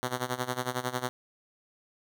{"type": "tone with tremolo", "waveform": "5% pulse", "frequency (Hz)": 125.8, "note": "B2", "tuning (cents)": 32, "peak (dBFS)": -16, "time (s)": [0.03, 1.09], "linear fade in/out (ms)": 0, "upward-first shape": "sine", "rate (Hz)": 11, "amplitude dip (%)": 85, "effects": []}